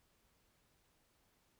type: silence
effects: pink hiss -75 dBFS RMS until 1.59 s